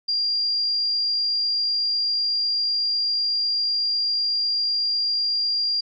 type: tone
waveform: sine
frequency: 4782 Hz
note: D8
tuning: 30 cents sharp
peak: -20 dBFS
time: 0.08-5.81 s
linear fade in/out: 10 ms
effects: none